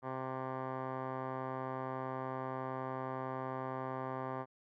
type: tone with low-pass filter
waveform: 10% pulse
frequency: 130.81 Hz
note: C3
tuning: in tune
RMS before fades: -40 dBFS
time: 0.02-4.46 s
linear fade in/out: 50 ms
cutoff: 1200 Hz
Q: 7.7
effects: none